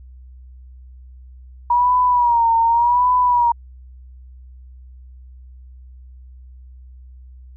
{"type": "tone with vibrato", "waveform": "sine", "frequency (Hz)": 955, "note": "A#5", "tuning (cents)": 42, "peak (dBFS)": -12, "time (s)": [1.7, 3.52], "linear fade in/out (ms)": 5, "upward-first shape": "sine", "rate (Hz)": 0.87, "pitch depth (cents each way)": 76, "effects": ["added 63 Hz sine -38 dBFS peak until 7.56 s"]}